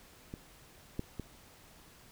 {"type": "clicks", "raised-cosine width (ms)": 3, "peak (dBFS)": [-28, -21, -25], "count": 3, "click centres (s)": [0.339, 0.994, 1.197], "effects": ["pink hiss -58 dBFS RMS until 2.11 s"]}